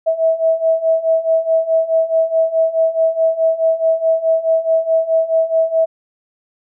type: beating tone pair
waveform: sine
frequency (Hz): 647 / 651.7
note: E5 / E5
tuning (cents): -32 / -20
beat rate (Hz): 4.7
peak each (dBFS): -17 / -14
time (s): 0.06-5.86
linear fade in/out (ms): 20
effects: none